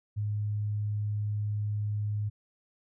sine tone, 104.6 Hz, G#2, 13 cents sharp, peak -28 dBFS, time 0.16-2.3 s, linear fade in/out 20 ms, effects none

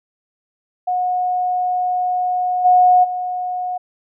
sine tone with level steps, 727 Hz, F#5, 31 cents flat, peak -16 / -8 / -20 dBFS, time 0.87-3.78 s, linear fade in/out 10 ms, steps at 2.64 / 3.03 s, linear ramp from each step 20 ms, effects none

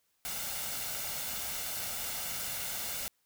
white noise with comb filter, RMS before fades -37 dBFS, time 0.25-3.08 s, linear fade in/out 0 ms, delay 1.4 ms, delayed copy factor +0.5, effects white hiss -75 dBFS RMS until 3.25 s

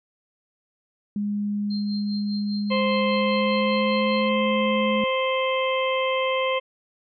sine tone with pitch glide, 205.7 to 212.5 Hz, G#3 to G#3, -16 to +40 cents, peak -23 dBFS, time 1.16-5.04 s, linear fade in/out 2 ms, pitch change +56 cents, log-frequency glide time 3.02-4.21 s
sine tone with tremolo, 4180 Hz, C8, 2 cents flat, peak -33 dBFS, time 1.7-4.29 s, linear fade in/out 10 ms, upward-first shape triangle, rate 5 Hz, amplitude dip 85%
harmonic tone, 523.3 Hz, C5, in tune, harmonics 1 / 2 / 4 / 5 / 6, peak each -23 / -27 / -30 / -33 / -32 dBFS, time 2.7-6.6 s, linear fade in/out 20 ms
effects none

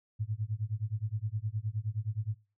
sine tone with tremolo, 107.4 Hz, A2, 41 cents flat, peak -28 dBFS, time 0.19-2.36 s, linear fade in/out 20 ms, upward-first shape sine, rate 9.6 Hz, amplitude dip 95%, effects noise-tail reverb RT60 0.3 s tail -19 dB re dry

